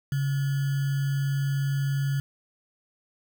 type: tone with sample-and-hold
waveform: sine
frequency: 138.59 Hz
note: C#3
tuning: in tune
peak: -23 dBFS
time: 0.12-2.2 s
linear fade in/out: 2 ms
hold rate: 1575 Hz
effects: none